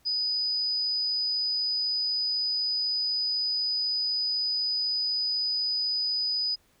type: tone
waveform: sine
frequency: 4978 Hz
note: D#8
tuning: in tune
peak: -25 dBFS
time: 0.05-6.56 s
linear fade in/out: 20 ms
effects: pink hiss -65 dBFS RMS until 6.8 s